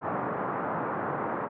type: band-pass noise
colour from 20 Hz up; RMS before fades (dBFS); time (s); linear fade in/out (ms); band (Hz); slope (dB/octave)
white; -31; 0.01-1.49; 50; 120 to 1300; 24
effects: low-pass 2000 Hz 12 dB/octave